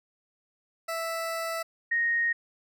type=tone pair in turn; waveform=20% pulse / sine; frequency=659.3 / 1864.8 Hz; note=E5 / A#6; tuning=0 / 0 cents; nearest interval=octave + tritone; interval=1800 cents; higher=second; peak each=-25 / -23 dBFS; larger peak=second; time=0.88-1.63 / 1.91-2.33 s; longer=first; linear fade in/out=10 ms; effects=none